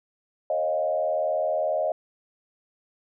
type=tone with frequency modulation; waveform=sine; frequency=622 Hz; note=D#5; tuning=1 cent flat; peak=-22 dBFS; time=0.5-1.92 s; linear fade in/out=2 ms; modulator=77.8 Hz; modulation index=1; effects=none